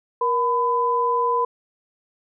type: tone pair together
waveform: sine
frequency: 473.8 / 1004 Hz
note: A#4 / B5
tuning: +28 / +28 cents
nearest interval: octave + minor second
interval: 1300 cents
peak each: -23 / -19 dBFS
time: 0.21-1.45 s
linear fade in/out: 5 ms
effects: none